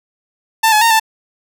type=tone with pitch steps; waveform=sawtooth; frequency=891 / 852 / 919 / 885 Hz; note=A5 / G#5 / A#5 / A5; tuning=+22 / +44 / -25 / +10 cents; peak=-5 dBFS; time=0.63-0.998 s; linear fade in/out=10 ms; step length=92 ms; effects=none